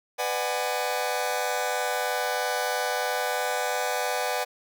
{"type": "chord", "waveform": "sawtooth", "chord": "G# half-diminished seventh", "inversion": "first", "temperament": "just", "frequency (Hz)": [498.4, 598, 747.5, 830.6], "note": ["B4", "D5", "F#5", "G#5"], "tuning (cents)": [16, 31, 17, 0], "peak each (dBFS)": [-27, -28, -26, -29], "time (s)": [0.18, 4.45], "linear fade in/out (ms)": 20, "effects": []}